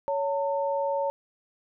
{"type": "tone pair together", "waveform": "sine", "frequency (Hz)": [559.6, 900], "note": ["C#5", "A5"], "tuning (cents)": [16, 39], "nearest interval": "minor sixth", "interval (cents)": 823, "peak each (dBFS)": [-26, -29], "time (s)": [0.08, 1.1], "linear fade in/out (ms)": 0, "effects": []}